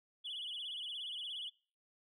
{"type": "tone with vibrato", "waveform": "sine", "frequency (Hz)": 3163, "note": "G7", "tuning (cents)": 15, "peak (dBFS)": -39, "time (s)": [0.24, 1.5], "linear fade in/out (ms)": 20, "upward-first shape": "sine", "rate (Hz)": 17, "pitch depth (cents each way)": 160, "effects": ["noise-tail reverb RT60 0.4 s tail -24 dB re dry", "tanh soft clip ceiling -37 dBFS"]}